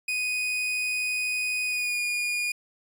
40% pulse tone with pitch glide, 2489 to 2439 Hz, D#7 to D#7, 0 to -35 cents, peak -25 dBFS, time 0.08-2.52 s, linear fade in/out 5 ms, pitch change -35 cents, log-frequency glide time 1.65-1.99 s, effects resampled to 32000 Hz

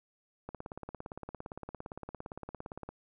click train, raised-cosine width 1 ms, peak -27 dBFS, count 43, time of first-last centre 0.49-2.89 s, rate 17.5 Hz, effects none

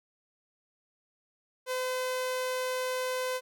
sawtooth tone, 510 Hz, C5, 44 cents flat, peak -26 dBFS, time 1.66-3.41 s, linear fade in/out 50 ms, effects none

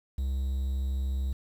triangle tone with quantisation, 66.7 Hz, C2, 34 cents sharp, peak -25 dBFS, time 0.18-1.33 s, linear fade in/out 5 ms, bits 9, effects none

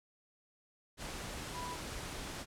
sine tone in noise, 987.8 Hz, B5, in tune, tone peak -41 dBFS, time 1.52-1.77 s, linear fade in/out 50 ms, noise pink, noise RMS -43 dBFS, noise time 0.97-2.46 s, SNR -1 dB, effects low-pass 10000 Hz 12 dB/octave

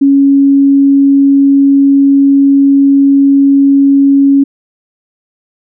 sine tone, 277.2 Hz, C#4, in tune, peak -3 dBFS, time 0.01-4.44 s, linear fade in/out 10 ms, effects none

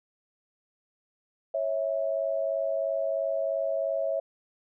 sine tone pair together, 550 / 653 Hz, C#5 / E5, -14 / -17 cents, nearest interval minor third, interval 297 cents, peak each -29 / -28 dBFS, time 1.54-4.2 s, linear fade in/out 5 ms, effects none

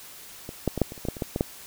clicks, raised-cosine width 2 ms, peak -22 / -9 / -15 / -6 / -24 / -30 / -18 / -12 / -24 / -13 / -13 / -8 dBFS, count 12, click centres 0.491 / 0.677 / 0.777 / 0.817 / 0.921 / 0.978 / 1.052 / 1.086 / 1.168 / 1.222 / 1.361 / 1.409 s, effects white hiss -45 dBFS RMS until 1.66 s

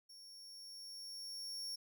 40% pulse tone with level ramp, 5500 Hz, F8, 27 cents flat, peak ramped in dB -54 to -40 dBFS, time 0.09-1.76 s, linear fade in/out 10 ms, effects none

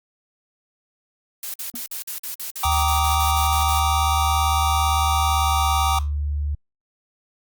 blue noise bursts, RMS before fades -30 dBFS, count 15, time 1.43-3.794 s, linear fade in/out 2 ms, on 110 ms, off 51 ms
triangle tone with exponential decay, 240 Hz, B3, 49 cents flat, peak -28 dBFS, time 1.74-1.84 s, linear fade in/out 0 ms, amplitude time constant 21 ms
square chord, Eb major seventh, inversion first, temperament just, 777.8 / 933.4 / 1166.7 / 1244.5 Hz, G5 / Bb5 / D6 / Eb6, -14 / +2 / -12 / 0 cents, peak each -24 / -27 / -25 / -27 dBFS, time 2.63-5.99 s, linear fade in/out 5 ms
sine tone with pitch glide, 75.4 to 73 Hz, D2 to D2, +46 to -10 cents, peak -21 dBFS, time 2.65-6.55 s, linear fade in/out 5 ms, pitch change -56 cents, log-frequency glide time 5.34-5.67 s
effects Opus 48 kbps

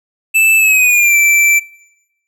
square tone with pitch glide, 2637 to 2336 Hz, E7 to D7, 0 to -10 cents, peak -8 dBFS, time 0.34-1.6 s, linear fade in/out 20 ms, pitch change -210 cents, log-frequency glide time 0.57-1.16 s, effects noise-tail reverb RT60 1.0 s tail -23 dB re dry

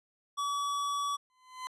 square tone, 1141 Hz, C#6, 50 cents sharp, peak -31 dBFS, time 0.37-1.17 s, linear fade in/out 20 ms
40% pulse tone with exponential growth, 1021 Hz, C6, 43 cents flat, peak -33 dBFS, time 1.3-1.67 s, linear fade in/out 0 ms, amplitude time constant 80 ms
effects low-pass 9000 Hz 12 dB/octave

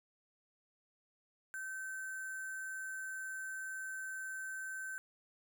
sine tone with sample-and-hold, 1541 Hz, G6, 30 cents flat, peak -40 dBFS, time 1.54-4.98 s, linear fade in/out 0 ms, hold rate 8820 Hz, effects none

